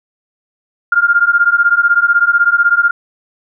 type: beating tone pair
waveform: sine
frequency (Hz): 1396.9 / 1412.9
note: F6 / F6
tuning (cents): 0 / +20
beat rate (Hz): 16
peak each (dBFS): -11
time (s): 0.92-2.91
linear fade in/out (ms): 5
effects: none